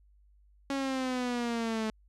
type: exponential sweep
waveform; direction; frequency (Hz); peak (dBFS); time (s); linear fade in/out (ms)
sawtooth; down; 277.2 to 216.7; -26; 0.7-1.9; 2
effects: added 50 Hz sine -59 dBFS peak until 2.08 s + low-pass 7000 Hz 12 dB/octave